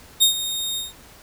sawtooth tone with ADSR envelope, 3702 Hz, A#7, 13 cents flat, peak -8 dBFS, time 0.2-0.93 s, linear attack 24 ms, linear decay 110 ms, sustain -13 dB, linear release 160 ms, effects pink hiss -47 dBFS RMS until 1.22 s

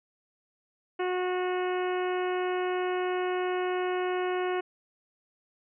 harmonic tone, 364.6 Hz, F#4, 25 cents flat, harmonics 1 / 2 / 3 / 4 / 5 / 6 / 7 / 8, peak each -28 / -34 / -38 / -40 / -42 / -44 / -45 / -46 dBFS, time 0.99-4.61 s, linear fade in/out 10 ms, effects none

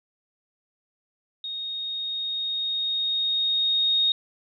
sine tone with level ramp, 3724 Hz, A#7, 2 cents flat, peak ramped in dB -30 to -18 dBFS, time 1.44-4.12 s, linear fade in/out 2 ms, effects none

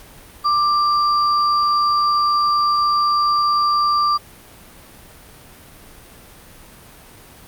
sine tone pair together, 1180 / 4720 Hz, D6 / D8, +8 / +8 cents, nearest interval 2 octaves, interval 2400 cents, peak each -14 / -25 dBFS, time 0.44-4.18 s, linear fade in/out 20 ms, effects pink hiss -43 dBFS RMS until 7.47 s + Opus 48 kbps

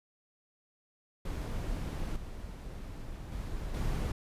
brown noise with level steps, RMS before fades -35 / -42 / -38 / -32 dBFS, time 1.25-4.12 s, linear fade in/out 5 ms, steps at 2.16 / 3.32 / 3.74 s, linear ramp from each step 2 ms, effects resampled to 32000 Hz

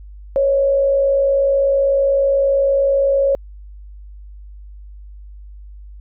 sine tone with frequency modulation, 551 Hz, C#5, 11 cents flat, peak -12 dBFS, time 0.36-3.35 s, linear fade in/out 0 ms, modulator 55.7 Hz, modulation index 0.36, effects added 50 Hz sine -34 dBFS peak until 6 s

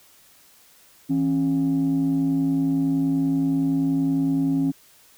sine tone pair together, 162.27 / 272.9 Hz, E3 / C#4, -27 / -27 cents, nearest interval major sixth, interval 900 cents, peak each -24 / -18 dBFS, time 1.09-4.72 s, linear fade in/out 20 ms, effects tanh soft clip ceiling -15 dBFS + white hiss -54 dBFS RMS until 5.17 s

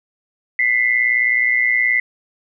sine tone pair together, 1999 / 2118 Hz, B6 / C7, +20 / +21 cents, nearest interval minor second, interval 101 cents, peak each -15 / -18 dBFS, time 0.59-2 s, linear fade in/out 2 ms, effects none

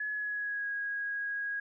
sine tone with pitch glide, 1698 to 1647.8 Hz, G#6 to G#6, +38 to -14 cents, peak -32 dBFS, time 0-1.6 s, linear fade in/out 5 ms, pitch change -52 cents, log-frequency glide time 0.11-0.69 s, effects none

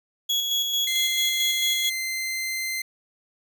35% pulse tone with tremolo, 3347 Hz, G#7, 13 cents sharp, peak -19 dBFS, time 0.29-1.9 s, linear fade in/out 10 ms, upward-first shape square, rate 4.5 Hz, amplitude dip 35%
sawtooth tone, 2077 Hz, C7, 13 cents flat, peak -23 dBFS, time 0.87-2.82 s, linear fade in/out 5 ms
effects none

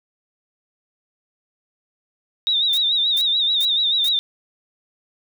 sine tone with vibrato, 3729 Hz, A#7, in tune, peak -16 dBFS, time 2.47-4.19 s, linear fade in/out 0 ms, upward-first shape sine, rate 6.9 Hz, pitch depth 83 cents each way
blue noise bursts, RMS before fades -31 dBFS, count 4, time 2.73-4.088 s, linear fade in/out 2 ms, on 47 ms, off 390 ms
effects none

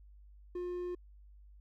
triangle tone, 356.2 Hz, F4, 34 cents sharp, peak -34 dBFS, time 0.55-0.95 s, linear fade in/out 5 ms, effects added 50 Hz sine -54 dBFS peak until 1.6 s

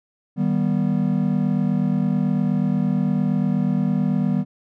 triangle chord, Eb augmented, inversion none, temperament just, 155.56 / 194.45 / 243.1 Hz, Eb3 / G3 / B3, 0 / -14 / -27 cents, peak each -21 / -19 / -21 dBFS, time 0.36-4.45 s, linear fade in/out 50 ms, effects none

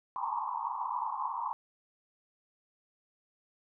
pink band-pass noise, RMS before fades -35 dBFS, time 0.16-1.53 s, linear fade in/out 0 ms, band 850 to 1100 Hz, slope 96 dB/octave, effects none

